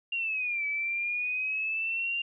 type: exponential two-way sweep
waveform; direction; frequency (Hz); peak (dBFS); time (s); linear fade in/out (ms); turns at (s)
sine; down then up; 2794 to 2290 to 2794; -28; 0.12-2.22; 5; 0.66
effects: none